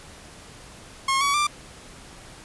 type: tone with pitch steps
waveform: sawtooth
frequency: 1079 / 1130 / 1183.5 Hz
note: C#6 / C#6 / D6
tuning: -47 / +33 / +13 cents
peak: -16 dBFS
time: 1.08-1.47 s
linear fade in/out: 5 ms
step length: 130 ms
effects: pink hiss -45 dBFS RMS until 2.44 s + resampled to 24000 Hz